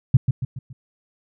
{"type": "tone with echo", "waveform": "sine", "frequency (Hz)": 127.8, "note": "C3", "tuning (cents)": -40, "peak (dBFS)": -7, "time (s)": [0.14, 0.17], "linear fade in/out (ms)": 5, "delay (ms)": 140, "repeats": 4, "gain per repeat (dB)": -7, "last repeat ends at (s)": 0.73, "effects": []}